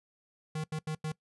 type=tone bursts at uneven times; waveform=square; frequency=155.56 Hz; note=D#3; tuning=in tune; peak=-33 dBFS; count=4; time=0.55-0.64 / 0.72-0.79 / 0.87-0.95 / 1.04-1.12 s; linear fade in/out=5 ms; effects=noise-tail reverb RT60 0.1 s tail -21 dB re dry + resampled to 24000 Hz